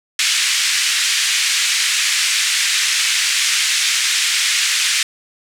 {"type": "band-pass noise", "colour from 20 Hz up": "pink", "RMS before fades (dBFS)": -17, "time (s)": [0.19, 5.03], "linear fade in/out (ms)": 2, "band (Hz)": [1900, 8700], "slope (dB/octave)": 24, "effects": []}